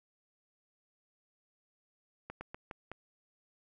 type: slowing click train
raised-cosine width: 0.5 ms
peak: -27 dBFS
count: 5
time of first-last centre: 2.3-2.916 s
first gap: 110 ms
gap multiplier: 1.23
effects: none